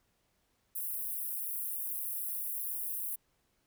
white high-pass noise, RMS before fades -37 dBFS, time 0.75-3.16 s, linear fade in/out 10 ms, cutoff 10000 Hz, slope 48 dB/octave, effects pink hiss -75 dBFS RMS until 3.66 s

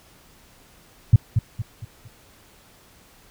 sine tone with echo, 110 Hz, A2, in tune, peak -6 dBFS, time 1.13-1.16 s, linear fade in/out 5 ms, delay 230 ms, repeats 4, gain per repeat -8 dB, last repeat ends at 2.08 s, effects pink hiss -53 dBFS RMS until 3.3 s

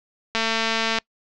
click train, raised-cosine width 0.2 ms, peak -5 dBFS, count 144, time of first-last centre 0.35-0.986 s, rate 225 Hz, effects noise-tail reverb RT60 0.1 s tail -25 dB re dry + low-pass 5000 Hz 12 dB/octave

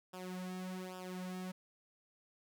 sawtooth tone with flanger, 184 Hz, F#3, 9 cents flat, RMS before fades -44 dBFS, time 0.13-1.52 s, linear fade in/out 10 ms, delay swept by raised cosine 0.47 to 3.47 ms, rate 1.2 Hz, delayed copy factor -0.85, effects none

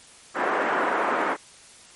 white band-pass noise, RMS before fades -24 dBFS, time 0.34-1.37 s, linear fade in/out 50 ms, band 260 to 1600 Hz, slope 24 dB/octave, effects white hiss -49 dBFS RMS until 1.95 s + MP3 48 kbps

